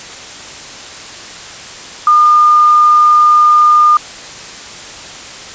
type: tone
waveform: sine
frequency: 1212 Hz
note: D#6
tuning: 46 cents flat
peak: -4 dBFS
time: 2.07-3.97 s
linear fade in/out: 2 ms
effects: white hiss -29 dBFS RMS until 5.54 s + resampled to 16000 Hz